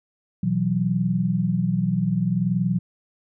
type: chord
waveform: sine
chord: B suspended fourth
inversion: none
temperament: just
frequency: 123.47 / 164.63 / 185.21 Hz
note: B2 / E3 / F#3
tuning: 0 / -2 / +2 cents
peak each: -26 / -24 / -22 dBFS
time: 0.43-2.79 s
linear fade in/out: 5 ms
effects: none